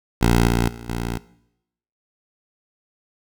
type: tone with level steps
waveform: 10% pulse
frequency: 58.27 Hz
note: A#1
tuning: in tune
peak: -6 / -9 / -27 / -16 dBFS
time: 0.21-1.18 s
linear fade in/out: 10 ms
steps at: 0.48 / 0.68 / 0.89 s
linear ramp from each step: 2 ms
effects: noise-tail reverb RT60 0.8 s tail -19 dB re dry